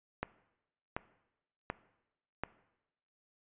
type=click train; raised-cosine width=0.5 ms; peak=-19 dBFS; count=4; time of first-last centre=0.23-2.436 s; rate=1.36 Hz; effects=noise-tail reverb RT60 0.9 s tail -18 dB re dry + resampled to 8000 Hz